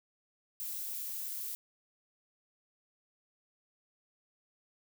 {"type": "noise with amplitude modulation", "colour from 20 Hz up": "violet", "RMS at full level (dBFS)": -38, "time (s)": [0.6, 1.55], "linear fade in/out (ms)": 0, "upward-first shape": "sine", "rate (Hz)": 197, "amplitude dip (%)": 30, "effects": []}